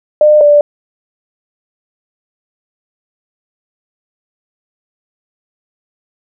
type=tone pair in turn; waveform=sine; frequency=603 / 586.8 Hz; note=D5 / D5; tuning=+46 / -2 cents; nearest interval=unison; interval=48 cents; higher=first; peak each=-3 dBFS; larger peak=neither; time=0.21-0.41 / 0.41-0.61 s; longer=neither; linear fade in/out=2 ms; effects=none